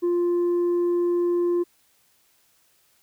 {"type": "tone with tanh clipping", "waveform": "sine", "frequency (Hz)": 349.2, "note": "F4", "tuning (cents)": 0, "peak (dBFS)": -20, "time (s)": [0.02, 1.64], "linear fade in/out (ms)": 20, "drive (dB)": 2, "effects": ["white hiss -63 dBFS RMS until 3.02 s"]}